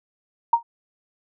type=tone with exponential decay; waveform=sine; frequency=932.3 Hz; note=A#5; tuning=in tune; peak=-9 dBFS; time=0.53-0.63 s; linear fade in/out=5 ms; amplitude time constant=20 ms; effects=none